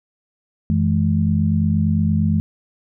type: tone cluster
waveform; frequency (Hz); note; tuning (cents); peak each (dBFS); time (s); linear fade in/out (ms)
sine; 91.7 / 163.6 / 212.3; F#2 / E3 / G#3; -15 / -13 / +38; -19; 0.7-2.4; 0
effects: none